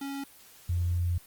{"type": "tone pair in turn", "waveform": ["square", "sine"], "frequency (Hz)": [277.2, 87.31], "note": ["C#4", "F2"], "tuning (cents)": [0, 0], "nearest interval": "octave + minor sixth", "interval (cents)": 2000, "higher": "first", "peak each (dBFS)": [-34, -25], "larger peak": "second", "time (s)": [[0.01, 0.24], [0.69, 1.18]], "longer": "second", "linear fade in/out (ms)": 5, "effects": ["white hiss -54 dBFS RMS until 1.26 s", "Opus 24 kbps"]}